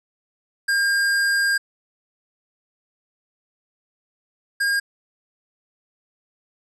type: tone pair in turn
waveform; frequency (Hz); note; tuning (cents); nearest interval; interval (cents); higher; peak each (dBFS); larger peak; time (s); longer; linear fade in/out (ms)
square; 1609 / 1618.3; G6 / G#6; +45 / -45; unison; 10; second; -18 / -19; first; 0.68-1.58 / 4.6-4.8; first; 10
effects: resampled to 24000 Hz + 10-bit